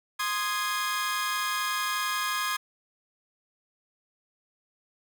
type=chord; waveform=sawtooth; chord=Ab major; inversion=first; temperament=equal with one note detuned; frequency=1046.5 / 1238.1 / 1661.2 Hz; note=C6 / Eb6 / Ab6; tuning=0 / -9 / 0 cents; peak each=-28 dBFS; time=0.19-2.57 s; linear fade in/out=10 ms; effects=none